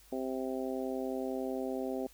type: harmonic tone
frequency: 130.81 Hz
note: C3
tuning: in tune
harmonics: 2 / 3 / 4 / 5 / 6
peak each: -37 / -38 / -40 / -42 / -46 dBFS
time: 0.12-2.07 s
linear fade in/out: 5 ms
effects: added 50 Hz sine -61 dBFS peak until 2.13 s + white hiss -61 dBFS RMS until 2.13 s